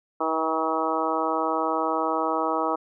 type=harmonic tone; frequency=160 Hz; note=D#3; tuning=49 cents sharp; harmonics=2 / 3 / 4 / 5 / 6 / 7 / 8; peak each=-30 / -30 / -30 / -30 / -30 / -30 / -30 dBFS; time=0.2-2.76 s; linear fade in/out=10 ms; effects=none